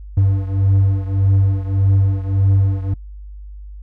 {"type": "beating tone pair", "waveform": "triangle", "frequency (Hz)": [96.9, 98.6], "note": ["G2", "G2"], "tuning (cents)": [-20, 11], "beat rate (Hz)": 1.7, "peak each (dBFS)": [-12, -16], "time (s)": [0.17, 2.94], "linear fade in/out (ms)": 5, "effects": ["noise-tail reverb RT60 0.1 s tail -25 dB re dry", "added 50 Hz sine -31 dBFS peak until 3.82 s"]}